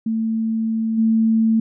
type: tone with level steps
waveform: sine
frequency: 223.3 Hz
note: A3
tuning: 26 cents sharp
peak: -18 / -13 dBFS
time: 0.06-1.6 s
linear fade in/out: 5 ms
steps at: 0.97 s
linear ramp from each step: 20 ms
effects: none